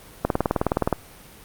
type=click train; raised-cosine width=1 ms; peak=-5 dBFS; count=14; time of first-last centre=0.25-0.927 s; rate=19.2 Hz; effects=pink hiss -46 dBFS RMS until 1.44 s + Opus 32 kbps